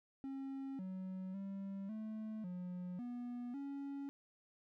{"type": "tone with pitch steps", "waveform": "triangle", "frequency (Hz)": [270.5, 187.3, 195.8, 217.5, 179.7, 243.2, 279.1], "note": ["C#4", "F#3", "G3", "A3", "F3", "B3", "C#4"], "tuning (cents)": [-42, 21, -2, -20, 50, -26, 12], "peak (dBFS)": -40, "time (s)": [0.24, 4.09], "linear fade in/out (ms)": 0, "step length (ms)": 550, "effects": []}